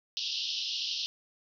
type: band-pass noise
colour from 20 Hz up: pink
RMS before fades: -34 dBFS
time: 0.17-1.06 s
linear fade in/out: 0 ms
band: 2800 to 5600 Hz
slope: 96 dB/octave
effects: none